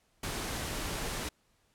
pink noise, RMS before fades -36 dBFS, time 0.23-1.29 s, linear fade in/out 5 ms, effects pink hiss -71 dBFS RMS until 1.74 s + low-pass 12000 Hz 12 dB/octave

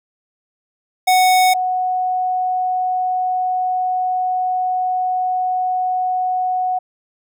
square / sine tone pair in turn, 740 / 737.1 Hz, F#5 / F#5, 0 / -7 cents, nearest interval unison, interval 7 cents, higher first, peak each -11 / -16 dBFS, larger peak first, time 1.07-1.54 / 1.54-6.79 s, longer second, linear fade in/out 10 ms, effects none

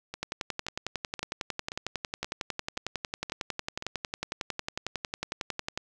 two click trains, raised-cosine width 0.2 ms, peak -19 / -14 dBFS, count 8 / 62, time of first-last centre 0.14-3.824 / 0.23-5.775 s, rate 1.9 / 11 Hz, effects none

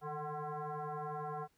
sine tone with frequency modulation, 155.56 Hz, D#3, in tune, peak -38 dBFS, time 0.01-1.48 s, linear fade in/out 50 ms, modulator 300 Hz, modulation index 3.6, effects pink hiss -75 dBFS RMS until 1.57 s

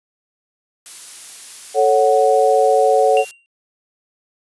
blue noise, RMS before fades -33 dBFS, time 0.86-3.31 s, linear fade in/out 0 ms
sine chord, F# minor, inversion first, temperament equal, 440 / 554.4 / 740 Hz, A4 / C#5 / F#5, 0 / 0 / 0 cents, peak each -15 / -15 / -15 dBFS, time 1.74-3.25 s, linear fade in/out 50 ms
triangle tone with exponential decay, 2765 Hz, F7, 18 cents flat, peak -19 dBFS, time 3.17-3.46 s, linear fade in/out 0 ms, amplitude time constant 61 ms
effects resampled to 24000 Hz

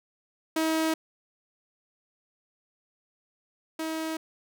sawtooth tone pair in turn, 319.5 / 319.5 Hz, D#4 / D#4, +46 / +46 cents, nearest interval unison, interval 0 cents, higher neither, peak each -20 / -26 dBFS, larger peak first, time 0.56-0.94 / 3.79-4.17 s, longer neither, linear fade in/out 5 ms, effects none

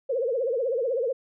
sine tone with vibrato, 498 Hz, B4, 14 cents sharp, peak -23 dBFS, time 0.09-1.13 s, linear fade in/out 10 ms, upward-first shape triangle, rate 16 Hz, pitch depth 220 cents each way, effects none

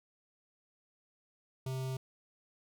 square tone with notch filter, 131 Hz, C3, 2 cents sharp, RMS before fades -37 dBFS, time 1.66-1.97 s, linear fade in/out 5 ms, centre 1700 Hz, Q 1.4, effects none

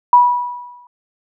sine tone with exponential decay, 976 Hz, B5, 21 cents flat, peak -3 dBFS, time 0.13-0.87 s, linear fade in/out 2 ms, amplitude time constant 160 ms, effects none

